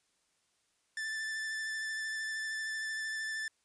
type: tone with vibrato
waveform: 45% pulse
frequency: 1762 Hz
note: A6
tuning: 2 cents sharp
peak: -35 dBFS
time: 0.97-3.48 s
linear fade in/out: 2 ms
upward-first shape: sine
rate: 13 Hz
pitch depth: 16 cents each way
effects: white hiss -75 dBFS RMS until 3.64 s + resampled to 22050 Hz